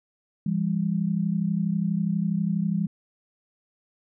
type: tone pair together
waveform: sine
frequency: 168.84 / 201.1 Hz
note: E3 / G3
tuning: +42 / +44 cents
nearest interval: minor third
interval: 302 cents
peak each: -25 dBFS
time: 0.46-2.87 s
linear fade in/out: 5 ms
effects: none